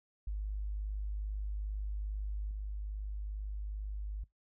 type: tone with level steps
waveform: sine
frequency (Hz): 51.2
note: G#1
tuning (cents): -24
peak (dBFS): -34 / -36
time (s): 0.27-4.24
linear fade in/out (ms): 5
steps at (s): 2.51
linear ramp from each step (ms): 2
effects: noise-tail reverb RT60 0.2 s tail -24 dB re dry